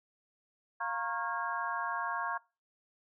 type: harmonic tone with a mistuned harmonic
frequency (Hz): 233.1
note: A#3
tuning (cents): 0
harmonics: 3 / 4 / 5 / 6 / 7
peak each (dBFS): -41 / -38 / -37 / -42 / -39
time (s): 0.8-2.38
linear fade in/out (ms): 10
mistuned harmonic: 5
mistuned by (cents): -110
effects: noise-tail reverb RT60 0.3 s tail -23 dB re dry